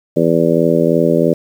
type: harmonic tone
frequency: 83 Hz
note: E2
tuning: 12 cents sharp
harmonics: 2 / 3 / 4 / 5 / 6 / 7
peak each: -17 / -17 / -17 / -17 / -17 / -17 dBFS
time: 0.16-1.34 s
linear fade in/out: 10 ms
effects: 7-bit

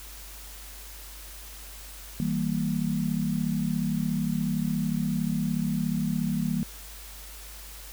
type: chord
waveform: sine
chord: E diminished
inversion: none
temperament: equal with one note detuned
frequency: 162.17 / 196 / 233.1 Hz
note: E3 / G3 / Bb3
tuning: -28 / 0 / 0 cents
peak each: -29 dBFS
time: 2.2-6.63 s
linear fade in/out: 0 ms
effects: added 50 Hz sine -44 dBFS peak until 7.92 s + white hiss -45 dBFS RMS until 7.92 s

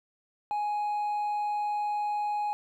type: tone with hard clipping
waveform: sine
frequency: 833 Hz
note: G#5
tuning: 5 cents sharp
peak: -28 dBFS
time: 0.51-2.53 s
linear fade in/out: 0 ms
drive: 2 dB
effects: none

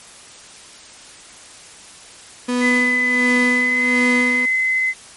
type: tone with tremolo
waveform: 35% pulse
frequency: 246.9 Hz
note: B3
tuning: in tune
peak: -14 dBFS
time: 2.48-4.46 s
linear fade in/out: 10 ms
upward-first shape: sine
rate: 1.4 Hz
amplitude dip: 65%
type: tone with pitch glide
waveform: sine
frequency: 2010 to 2044 Hz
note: B6 to C7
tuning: +30 to -41 cents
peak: -15 dBFS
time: 2.6-4.94 s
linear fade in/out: 50 ms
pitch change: +29 cents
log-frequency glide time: 3.53-3.84 s
effects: white hiss -41 dBFS RMS until 5.16 s + MP3 48 kbps

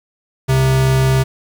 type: tone pair together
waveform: square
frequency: 65.41 / 132.11 Hz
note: C2 / C3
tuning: 0 / +17 cents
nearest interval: octave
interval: 1217 cents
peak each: -23 / -12 dBFS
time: 0.48-1.24 s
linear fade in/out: 20 ms
effects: 8-bit

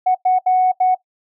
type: tone bursts at uneven times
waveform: sine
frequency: 740 Hz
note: F#5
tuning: in tune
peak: -10 dBFS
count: 4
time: 0.06-0.15 / 0.25-0.39 / 0.46-0.72 / 0.8-0.95 s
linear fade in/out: 10 ms
effects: noise-tail reverb RT60 0.1 s tail -18 dB re dry + tanh soft clip ceiling -7 dBFS

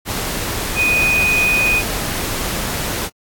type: tone in noise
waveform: sine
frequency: 2486 Hz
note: D#7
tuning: 2 cents flat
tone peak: -13 dBFS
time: 0.75-1.83 s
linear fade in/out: 50 ms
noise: pink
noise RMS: -22 dBFS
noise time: 0.05-3.1 s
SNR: +6 dB
effects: AAC 64 kbps

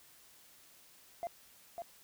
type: tone with echo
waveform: sine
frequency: 689 Hz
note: F5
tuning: 24 cents flat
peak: -33 dBFS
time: 1.23-1.27 s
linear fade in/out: 0 ms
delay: 550 ms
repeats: 1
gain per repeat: -5 dB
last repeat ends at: 1.82 s
effects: tanh soft clip ceiling -33 dBFS + white hiss -61 dBFS RMS until 2.03 s

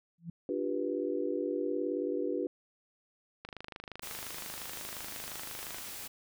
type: tone with exponential growth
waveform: sine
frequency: 168.6 Hz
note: E3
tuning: 39 cents sharp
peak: -34 dBFS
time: 0.18-0.3 s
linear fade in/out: 5 ms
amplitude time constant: 26 ms
type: chord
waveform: sine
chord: G dominant seventh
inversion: second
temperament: just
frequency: 294 / 352.8 / 392 / 490 Hz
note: D4 / F4 / G4 / B4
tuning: +2 / +18 / 0 / -14 cents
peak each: -36 dBFS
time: 0.49-2.47 s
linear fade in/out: 2 ms
type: click train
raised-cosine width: 0.3 ms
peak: -26 dBFS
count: 61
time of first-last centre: 3.45-5.785 s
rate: 25.7 Hz
type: noise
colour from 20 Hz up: white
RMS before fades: -43 dBFS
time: 4.02-6.08 s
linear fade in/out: 10 ms
effects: none

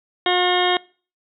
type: harmonic tone with a mistuned harmonic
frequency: 360 Hz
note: F#4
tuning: 47 cents flat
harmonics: 1 / 2 / 3 / 4 / 5 / 6 / 8 / 9 / 10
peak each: -21 / -21 / -26 / -30 / -27 / -27 / -30 / -24 / -26 dBFS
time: 0.26-0.77 s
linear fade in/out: 2 ms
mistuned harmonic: 10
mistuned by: +53 cents
effects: noise-tail reverb RT60 0.4 s tail -24 dB re dry

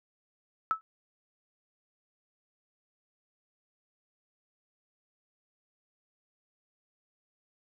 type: tone with exponential decay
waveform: sine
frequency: 1306 Hz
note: E6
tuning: 17 cents flat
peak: -20 dBFS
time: 0.71-0.81 s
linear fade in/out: 0 ms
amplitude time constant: 21 ms
effects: none

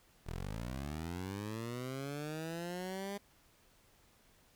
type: linear sweep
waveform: 15% pulse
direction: up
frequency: 37.94 to 203 Hz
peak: -33 dBFS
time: 0.26-3.18 s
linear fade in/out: 10 ms
effects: pink hiss -67 dBFS RMS until 4.55 s

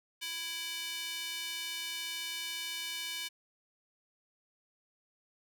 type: tone with high-pass filter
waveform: square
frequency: 331 Hz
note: E4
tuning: 7 cents sharp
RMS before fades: -39 dBFS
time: 0.21-3.29 s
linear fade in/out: 20 ms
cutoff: 2800 Hz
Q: 1.8
effects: none

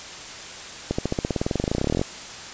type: accelerating click train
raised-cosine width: 2 ms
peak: -9 dBFS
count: 27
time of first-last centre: 0.91-2.015 s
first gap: 75 ms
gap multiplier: 0.95
effects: white hiss -37 dBFS RMS until 2.53 s + resampled to 16000 Hz

